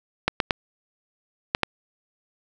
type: clicks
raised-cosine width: 0.3 ms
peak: -3 dBFS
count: 5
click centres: 0.28 / 0.402 / 0.508 / 1.549 / 1.633 s
effects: none